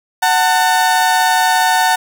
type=tone pair together; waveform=30% pulse; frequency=743 / 895 Hz; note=F#5 / A5; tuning=+7 / +29 cents; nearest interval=minor third; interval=322 cents; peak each=-11 dBFS; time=0.22-1.96 s; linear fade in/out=10 ms; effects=7-bit